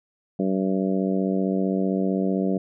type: harmonic tone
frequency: 95.5 Hz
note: G2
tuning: 45 cents flat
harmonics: 2 / 3 / 4 / 5 / 6 / 7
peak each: -23 / -27 / -29 / -31 / -33 / -34 dBFS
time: 0.39-2.58 s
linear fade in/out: 5 ms
effects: none